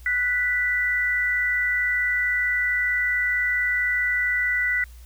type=tone pair together; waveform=sine; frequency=1480 / 1975.5 Hz; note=F#6 / B6; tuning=0 / 0 cents; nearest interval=perfect fourth; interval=500 cents; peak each=-26 / -21 dBFS; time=0.06-4.84 s; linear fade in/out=2 ms; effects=added 60 Hz sine -41 dBFS peak until 5.05 s + white hiss -55 dBFS RMS until 5.05 s